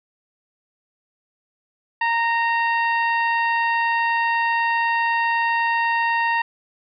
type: harmonic tone with a mistuned harmonic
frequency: 928 Hz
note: A#5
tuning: 8 cents flat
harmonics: 1 / 2 / 3 / 4 / 5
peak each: -20 / -22 / -28 / -40 / -42 dBFS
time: 2.01-6.42 s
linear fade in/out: 5 ms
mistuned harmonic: 3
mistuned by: -28 cents
effects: none